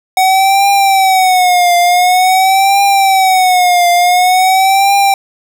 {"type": "tone with vibrato", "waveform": "square", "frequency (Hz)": 747, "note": "F#5", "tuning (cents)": 16, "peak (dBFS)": -7, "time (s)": [0.17, 5.14], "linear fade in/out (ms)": 2, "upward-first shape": "triangle", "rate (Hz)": 0.47, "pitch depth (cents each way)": 120, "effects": []}